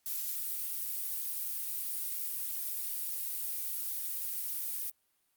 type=noise; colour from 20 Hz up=violet; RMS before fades=-36 dBFS; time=0.06-4.9 s; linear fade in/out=2 ms; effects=white hiss -75 dBFS RMS until 5.36 s + Opus 48 kbps